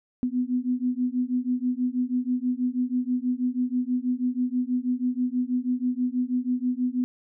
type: beating tone pair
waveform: sine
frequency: 246.8 / 253 Hz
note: B3 / B3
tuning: -1 / +42 cents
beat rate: 6.2 Hz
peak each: -26 dBFS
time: 0.23-7.04 s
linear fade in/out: 0 ms
effects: none